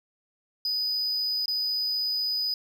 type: tone with dropouts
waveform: triangle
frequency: 4978 Hz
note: D#8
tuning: in tune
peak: -24 dBFS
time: 0.65-2.54 s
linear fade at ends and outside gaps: 2 ms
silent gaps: 1.458-1.48 s
effects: none